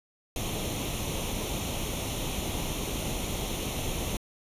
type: noise with comb filter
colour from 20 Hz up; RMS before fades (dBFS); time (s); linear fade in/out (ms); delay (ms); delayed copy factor
pink; -32; 0.36-4.17; 2; 0.31; +0.7
effects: resampled to 32000 Hz